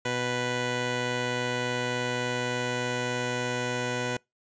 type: tone pair together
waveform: 10% pulse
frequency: 123.47 / 493.9 Hz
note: B2 / B4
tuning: 0 / 0 cents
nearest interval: 2 octaves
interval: 2400 cents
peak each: -22 dBFS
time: 0.05-4.17 s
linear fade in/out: 5 ms
effects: noise-tail reverb RT60 0.2 s tail -26 dB re dry + resampled to 16000 Hz